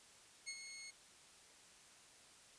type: tone with ADSR envelope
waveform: 15% pulse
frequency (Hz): 2174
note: C#7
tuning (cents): -34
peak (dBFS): -36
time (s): 0.46-0.91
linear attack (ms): 27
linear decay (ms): 57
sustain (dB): -8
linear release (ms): 13
effects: white hiss -63 dBFS RMS until 2.58 s + resampled to 22050 Hz